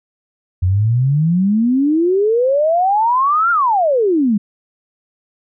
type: exponential two-way sweep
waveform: sine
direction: up then down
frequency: 87.31 to 1420 to 195.8 Hz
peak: -11 dBFS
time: 0.62-4.38 s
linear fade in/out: 10 ms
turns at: 3.51 s
effects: none